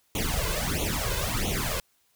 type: noise with flanger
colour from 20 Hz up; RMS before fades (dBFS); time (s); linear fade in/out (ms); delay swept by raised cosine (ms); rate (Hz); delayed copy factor
pink; -28; 0.15-1.8; 2; 0.3 to 2; 1.5; +1
effects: white hiss -68 dBFS RMS until 2.15 s